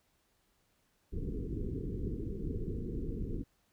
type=low-pass noise; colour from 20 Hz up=pink; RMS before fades=-37 dBFS; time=1.12-3.44 s; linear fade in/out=20 ms; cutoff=460 Hz; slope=96 dB/octave; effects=pink hiss -74 dBFS RMS until 3.72 s